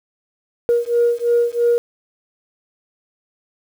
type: beating tone pair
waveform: sine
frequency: 473 / 476 Hz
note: A#4 / A#4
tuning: +25 / +36 cents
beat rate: 3 Hz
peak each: -16 / -16 dBFS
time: 0.69-1.78 s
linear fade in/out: 0 ms
effects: tanh soft clip ceiling -8 dBFS + 7-bit